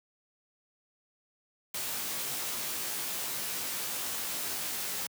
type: noise with comb filter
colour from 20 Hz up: white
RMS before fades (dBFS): -35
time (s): 1.74-5.07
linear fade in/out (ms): 5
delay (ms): 18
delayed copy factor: -1
effects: high-pass 100 Hz 12 dB/octave